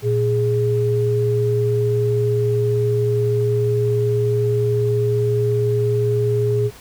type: tone pair together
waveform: sine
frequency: 116.54 / 415.3 Hz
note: A#2 / G#4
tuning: 0 / 0 cents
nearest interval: octave + minor seventh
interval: 2200 cents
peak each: -18 dBFS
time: 0.02-6.71 s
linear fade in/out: 50 ms
effects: pink hiss -43 dBFS RMS until 6.8 s